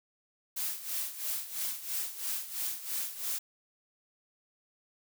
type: noise with tremolo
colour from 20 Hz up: blue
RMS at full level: -33 dBFS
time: 0.56-3.39 s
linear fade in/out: 10 ms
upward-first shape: sine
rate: 3 Hz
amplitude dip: 75%
effects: none